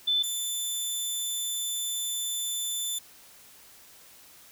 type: tone pair in turn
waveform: sine / 15% pulse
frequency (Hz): 3520 / 3520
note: A7 / A7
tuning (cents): 0 / 0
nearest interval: unison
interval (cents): 0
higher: neither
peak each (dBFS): -22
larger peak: neither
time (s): 0.07-0.23 / 0.23-2.99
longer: second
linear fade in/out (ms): 10
effects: white hiss -53 dBFS RMS until 4.51 s